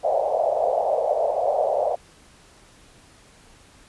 pink band-pass noise, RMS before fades -22 dBFS, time 0.03-1.96 s, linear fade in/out 20 ms, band 550 to 720 Hz, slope 48 dB/octave, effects pink hiss -52 dBFS RMS until 3.88 s + resampled to 24000 Hz

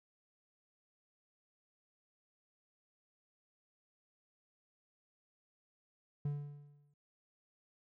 triangle tone with exponential decay, 144.9 Hz, D3, 23 cents flat, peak -30 dBFS, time 6.25-6.94 s, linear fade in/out 5 ms, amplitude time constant 150 ms, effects none

